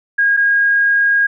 sine tone pair in turn, 1632 / 1632 Hz, G#6 / G#6, -31 / -31 cents, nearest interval unison, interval 0 cents, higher neither, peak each -10 dBFS, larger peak neither, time 0.18-0.37 / 0.37-1.27 s, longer second, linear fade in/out 10 ms, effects none

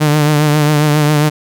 sawtooth tone with vibrato, 149.9 Hz, D3, 36 cents sharp, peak -5 dBFS, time 0-1.3 s, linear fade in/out 20 ms, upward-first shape triangle, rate 7.4 Hz, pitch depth 49 cents each way, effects none

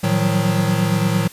square tone cluster, 112.1 / 157 / 178.2 / 187 Hz, A2 / D#3 / F3 / F#3, +33 / +16 / +35 / +19 cents, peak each -22 dBFS, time 0.03-1.28 s, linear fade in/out 10 ms, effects white hiss -42 dBFS RMS until 1.32 s + resampled to 32000 Hz

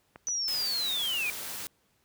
clicks, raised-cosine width 0.5 ms, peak -29 / -32 dBFS, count 2, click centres 0.159 / 0.285 s
sine linear sweep, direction down, 6020 to 2349 Hz, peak -28 dBFS, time 0.27-1.3 s, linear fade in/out 0 ms
white noise, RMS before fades -38 dBFS, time 0.48-1.67 s, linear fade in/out 0 ms
effects pink hiss -70 dBFS RMS until 2.04 s + high-pass 60 Hz 12 dB/octave

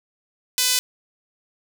sawtooth tone with high-pass filter, 502 Hz, B4, 28 cents sharp, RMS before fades -20 dBFS, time 0.58-0.79 s, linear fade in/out 0 ms, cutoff 4200 Hz, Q 0.94, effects none

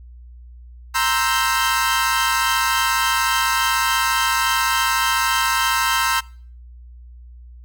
sawtooth chord, C dominant seventh, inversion third, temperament equal, 932.3 / 1046.5 / 1318.5 / 1568 Hz, Bb5 / C6 / E6 / G6, 0 / 0 / 0 / 0 cents, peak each -19 dBFS, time 0.94-6.21 s, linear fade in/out 20 ms, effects noise-tail reverb RT60 0.5 s tail -25 dB re dry + added 60 Hz sine -38 dBFS peak until 7.64 s

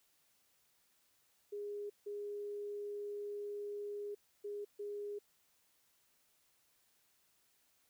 sine tone bursts at uneven times, 410.9 Hz, G#4, 18 cents flat, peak -40 dBFS, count 4, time 1.52-1.9 / 2.06-4.15 / 4.44-4.65 / 4.79-5.19 s, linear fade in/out 10 ms, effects white hiss -74 dBFS RMS until 7.89 s

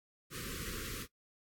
pink band-stop noise, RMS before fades -42 dBFS, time 0.3-1.07 s, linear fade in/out 50 ms, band 530 to 1100 Hz, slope 96 dB/octave, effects noise-tail reverb RT60 0.1 s tail -18 dB re dry + AAC 64 kbps

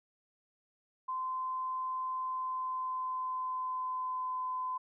sine tone with pitch glide, 1032 to 1019.6 Hz, C6 to C6, -24 to -45 cents, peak -33 dBFS, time 1.08-4.78 s, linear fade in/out 10 ms, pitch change -21 cents, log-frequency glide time 2.19-4.43 s, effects none

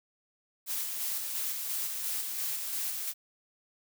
blue noise with tremolo, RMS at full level -33 dBFS, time 0.66-3.14 s, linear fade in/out 50 ms, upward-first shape square, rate 2.9 Hz, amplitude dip 30%, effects none

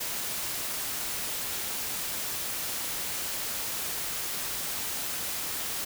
white noise, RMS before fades -33 dBFS, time 0-5.85 s, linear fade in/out 10 ms, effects none

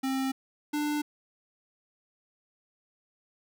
square tone pair in turn, 265.8 / 296.6 Hz, C4 / D4, +27 / +17 cents, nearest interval major second, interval 190 cents, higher second, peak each -28 dBFS, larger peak neither, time 0.03-0.32 / 0.73-1.02 s, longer neither, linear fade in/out 10 ms, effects none

